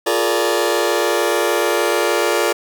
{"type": "chord", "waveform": "sawtooth", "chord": "Bb dominant seventh", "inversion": "second", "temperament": "just", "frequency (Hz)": [349.6, 419.5, 466.2, 582.7], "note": ["F4", "Ab4", "Bb4", "D5"], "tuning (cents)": [2, 17, 0, -14], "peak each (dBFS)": -17, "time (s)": [0.06, 2.53], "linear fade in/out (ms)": 10, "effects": []}